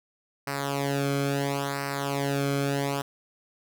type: tone with flanger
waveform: sawtooth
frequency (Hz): 139.9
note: C#3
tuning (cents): +16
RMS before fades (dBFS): -28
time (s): 0.47-3.02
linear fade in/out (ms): 5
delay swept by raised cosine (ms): 0.29 to 1.09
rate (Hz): 0.73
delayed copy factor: -0.8
effects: none

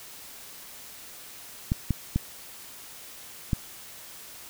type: clicks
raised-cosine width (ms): 5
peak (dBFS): -11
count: 4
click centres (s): 1.719 / 1.907 / 2.16 / 3.532
effects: white hiss -45 dBFS RMS until 4.49 s

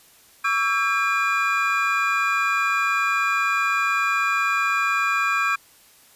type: tone cluster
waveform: triangle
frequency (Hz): 1131 / 1326 / 1610 / 2415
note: C#6 / E6 / G6 / D7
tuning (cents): +34 / +10 / +46 / +48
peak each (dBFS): -23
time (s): 0.44-5.56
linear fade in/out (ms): 10
effects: white hiss -53 dBFS RMS until 6.15 s + resampled to 32000 Hz

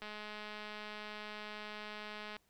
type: click train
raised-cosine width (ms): 0.3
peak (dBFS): -30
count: 496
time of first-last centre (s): 0.02-2.366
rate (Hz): 211
effects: pink hiss -74 dBFS RMS until 2.49 s

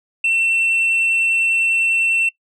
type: tone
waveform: sine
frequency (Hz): 2695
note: E7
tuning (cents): +38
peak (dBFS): -12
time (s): 0.24-2.29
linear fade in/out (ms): 5
effects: noise-tail reverb RT60 0.1 s tail -21 dB re dry + tanh soft clip ceiling -13 dBFS

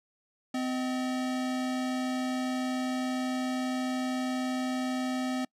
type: tone pair together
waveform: square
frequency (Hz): 255.8 / 625.9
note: C4 / D#5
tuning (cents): -39 / +10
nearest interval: octave + minor third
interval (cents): 1549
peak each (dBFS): -30 / -40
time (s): 0.54-5.45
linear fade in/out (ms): 5
effects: noise-tail reverb RT60 0.1 s tail -26 dB re dry + low-pass 9000 Hz 12 dB/octave

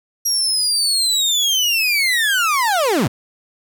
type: linear sweep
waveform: 30% pulse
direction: down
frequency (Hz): 5690 to 91.8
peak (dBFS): -12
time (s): 0.25-3.08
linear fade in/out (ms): 10
effects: none

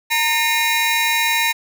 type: tone cluster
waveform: square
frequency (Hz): 925 / 1821 / 2144 / 2442 / 3886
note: A#5 / A#6 / C7 / D#7 / B7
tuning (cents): -14 / -41 / +42 / -33 / -29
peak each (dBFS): -23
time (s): 0.1-1.53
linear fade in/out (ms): 20
effects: none

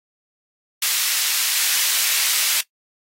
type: high-pass noise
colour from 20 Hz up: pink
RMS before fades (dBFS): -20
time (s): 0.82-2.61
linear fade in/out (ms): 5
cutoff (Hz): 2600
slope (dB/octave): 12
effects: noise-tail reverb RT60 0.1 s tail -19 dB re dry + AAC 48 kbps

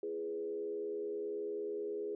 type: tone with frequency modulation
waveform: sine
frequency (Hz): 415.3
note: G#4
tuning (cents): 0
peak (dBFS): -36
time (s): 0.03-2.15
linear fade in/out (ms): 2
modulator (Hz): 78.7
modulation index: 0.71
effects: none

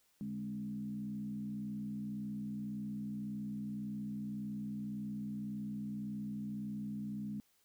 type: tone with frequency modulation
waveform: sine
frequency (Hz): 207.7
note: G#3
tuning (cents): 0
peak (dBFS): -38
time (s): 0.21-7.4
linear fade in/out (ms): 0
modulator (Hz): 61.8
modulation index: 0.72
effects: white hiss -73 dBFS RMS until 7.64 s

